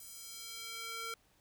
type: tone with high-pass filter sweep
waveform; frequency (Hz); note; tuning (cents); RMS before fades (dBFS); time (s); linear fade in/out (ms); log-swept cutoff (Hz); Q
square; 456.1; A#4; -38; -45; 0-1.14; 2; 8900 to 1100; 0.85
effects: pink hiss -70 dBFS RMS until 1.4 s